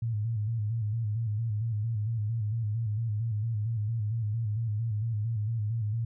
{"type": "tone with vibrato", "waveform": "sine", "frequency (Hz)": 110, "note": "A2", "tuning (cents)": 0, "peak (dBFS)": -27, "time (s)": [0.02, 6.05], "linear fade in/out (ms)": 5, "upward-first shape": "square", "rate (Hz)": 4.4, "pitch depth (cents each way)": 80, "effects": []}